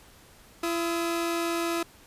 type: tone pair together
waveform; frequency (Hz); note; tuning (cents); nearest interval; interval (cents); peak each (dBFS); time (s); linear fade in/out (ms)
sawtooth; 337.7 / 1275; E4 / D#6; +42 / +42; octave + major seventh; 2300; -23 / -31; 0.63-1.83; 5
effects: pink hiss -54 dBFS RMS until 2.06 s + resampled to 32000 Hz